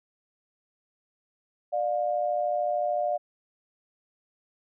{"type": "tone pair together", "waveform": "sine", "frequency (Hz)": [596.6, 710], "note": ["D5", "F5"], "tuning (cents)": [27, 28], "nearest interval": "minor third", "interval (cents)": 301, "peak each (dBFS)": -27, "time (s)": [1.72, 3.18], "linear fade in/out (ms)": 20, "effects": []}